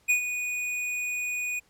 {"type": "tone with ADSR envelope", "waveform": "square", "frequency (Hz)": 2470, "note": "D#7", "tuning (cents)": -13, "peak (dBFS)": -19, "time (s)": [0.08, 1.6], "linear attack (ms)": 22, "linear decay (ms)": 100, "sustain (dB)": -10, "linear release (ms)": 16, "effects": ["pink hiss -64 dBFS RMS until 1.69 s", "low-pass 12000 Hz 12 dB/octave"]}